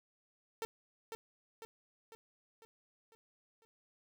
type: tone with echo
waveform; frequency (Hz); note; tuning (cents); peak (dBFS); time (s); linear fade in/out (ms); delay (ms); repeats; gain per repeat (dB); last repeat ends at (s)
sawtooth; 450; A4; +39; -33; 0.62-0.65; 0; 500; 6; -5; 3.65
effects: none